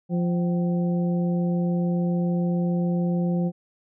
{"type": "harmonic tone with a mistuned harmonic", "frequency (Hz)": 174.61, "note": "F3", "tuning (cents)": 0, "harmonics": [1, 2, 3, 4], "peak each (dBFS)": [-21, -32, -33, -39], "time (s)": [0.09, 3.52], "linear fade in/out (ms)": 50, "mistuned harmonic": 4, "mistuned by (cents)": 150, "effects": []}